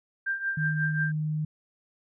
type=tone with tremolo; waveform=sine; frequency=1584 Hz; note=G6; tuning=18 cents sharp; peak=-24 dBFS; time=0.26-1.12 s; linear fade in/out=10 ms; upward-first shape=triangle; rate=5.6 Hz; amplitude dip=80%
type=tone; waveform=sine; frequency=153.7 Hz; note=D#3; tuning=21 cents flat; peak=-26 dBFS; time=0.57-1.45 s; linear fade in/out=5 ms
effects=none